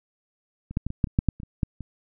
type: clicks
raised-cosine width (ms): 5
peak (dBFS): -24 / -11 / -16 / -19 / -8 / -27 / -7 / -8 / -26 / -25 / -10 / -23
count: 12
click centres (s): 0.71 / 0.771 / 0.866 / 0.904 / 1.042 / 1.072 / 1.189 / 1.287 / 1.401 / 1.433 / 1.632 / 1.807
effects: none